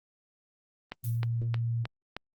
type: click train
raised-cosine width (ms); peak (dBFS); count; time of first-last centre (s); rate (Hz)
0.3; -19; 5; 0.92-2.166; 3.21
type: tone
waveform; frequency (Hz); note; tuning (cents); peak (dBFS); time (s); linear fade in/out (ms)
sine; 116.5; A#2; -1; -27; 1.03-1.87; 50
type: noise with exponential decay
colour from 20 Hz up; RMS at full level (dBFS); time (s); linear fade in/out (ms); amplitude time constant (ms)
violet; -39; 1.04-1.29; 2; 54
effects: Opus 24 kbps